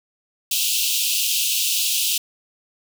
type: high-pass noise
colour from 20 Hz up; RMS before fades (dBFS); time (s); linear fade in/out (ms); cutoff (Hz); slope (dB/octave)
pink; -21; 0.51-2.18; 5; 2600; 96
effects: none